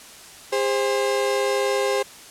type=tone pair together; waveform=35% pulse; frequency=405 / 526 Hz; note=G#4 / C5; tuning=-43 / +9 cents; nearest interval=perfect fourth; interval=452 cents; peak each=-21 dBFS; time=0.52-2.03 s; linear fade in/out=10 ms; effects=white hiss -43 dBFS RMS until 2.3 s + low-pass 10000 Hz 12 dB/octave